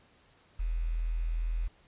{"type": "tone with quantisation", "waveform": "sine", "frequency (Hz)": 41.2, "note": "E1", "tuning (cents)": 0, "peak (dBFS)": -28, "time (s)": [0.59, 1.68], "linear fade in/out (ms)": 10, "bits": 9, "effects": ["pink hiss -63 dBFS RMS until 1.87 s", "resampled to 8000 Hz"]}